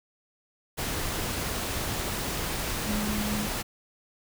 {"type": "tone in noise", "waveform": "sine", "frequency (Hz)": 210.3, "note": "G#3", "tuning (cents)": 22, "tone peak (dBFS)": -29, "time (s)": [2.86, 3.47], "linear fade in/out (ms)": 20, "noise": "pink", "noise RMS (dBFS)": -31, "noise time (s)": [0.77, 3.63], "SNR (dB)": -1, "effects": []}